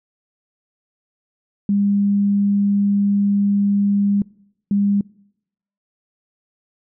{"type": "tone pair in turn", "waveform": "sine", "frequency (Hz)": [201.5, 201.5], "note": ["G3", "G3"], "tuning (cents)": [48, 48], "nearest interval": "unison", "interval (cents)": 0, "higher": "neither", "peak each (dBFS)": -14, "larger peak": "neither", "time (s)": [[1.69, 4.22], [4.71, 5.01]], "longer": "first", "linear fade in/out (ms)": 2, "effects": ["noise-tail reverb RT60 0.8 s tail -24 dB re dry"]}